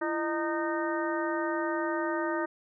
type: harmonic tone with a mistuned harmonic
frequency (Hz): 307.9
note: D#4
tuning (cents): -18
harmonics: 1 / 2 / 3 / 4 / 5 / 6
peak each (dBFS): -31 / -34 / -36 / -37 / -38 / -39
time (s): 0.01-2.46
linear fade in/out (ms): 10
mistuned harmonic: 1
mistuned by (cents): +150
effects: none